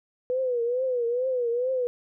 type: tone with vibrato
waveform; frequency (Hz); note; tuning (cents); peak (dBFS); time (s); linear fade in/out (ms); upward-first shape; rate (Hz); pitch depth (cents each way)
sine; 493.9; B4; 0; -23; 0.3-1.87; 0; triangle; 2.3; 120
effects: none